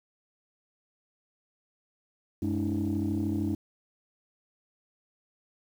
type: tone cluster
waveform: sine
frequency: 95.6 / 211.8 / 288.5 / 321.6 Hz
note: G2 / G#3 / D4 / E4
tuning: -43 / +34 / -31 / -43 cents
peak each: -31 dBFS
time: 2.42-3.55 s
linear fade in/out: 5 ms
effects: tanh soft clip ceiling -21 dBFS + 9-bit